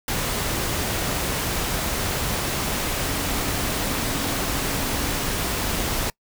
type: tone in noise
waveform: sine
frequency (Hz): 280.2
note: C#4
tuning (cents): +19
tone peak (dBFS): -34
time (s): 3.07-5.27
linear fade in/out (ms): 2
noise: pink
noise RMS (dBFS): -25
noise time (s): 0.08-6.1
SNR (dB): -12
effects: noise-tail reverb RT60 0.1 s tail -25 dB re dry